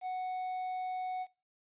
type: tone with quantisation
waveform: triangle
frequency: 740 Hz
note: F#5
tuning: in tune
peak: -32 dBFS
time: 0.01-1.27 s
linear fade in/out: 50 ms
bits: 10
effects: noise-tail reverb RT60 0.3 s tail -22 dB re dry + resampled to 8000 Hz